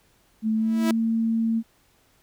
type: tone with pitch glide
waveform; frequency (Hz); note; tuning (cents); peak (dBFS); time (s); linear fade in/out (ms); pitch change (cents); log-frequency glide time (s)
sine; 219.3 to 226.2; A3 to A3; -6 to +48; -20; 0.42-1.63; 50; +54; 0.55-0.8
type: tone with exponential growth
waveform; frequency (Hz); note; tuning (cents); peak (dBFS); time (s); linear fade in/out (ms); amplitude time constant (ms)
sawtooth; 326.8; E4; -15; -17; 0.56-0.91; 1; 74
effects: pink hiss -62 dBFS RMS until 2.22 s